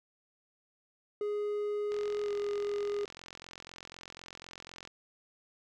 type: tone with pitch glide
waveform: triangle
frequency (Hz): 415.3 to 409.8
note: G#4 to G#4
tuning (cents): 0 to -23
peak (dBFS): -29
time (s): 1.21-3.05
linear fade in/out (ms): 2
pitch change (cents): -23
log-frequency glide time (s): 2.24-2.3
type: click train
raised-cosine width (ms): 0.2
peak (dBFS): -28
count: 131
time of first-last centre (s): 1.92-4.875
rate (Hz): 44
effects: none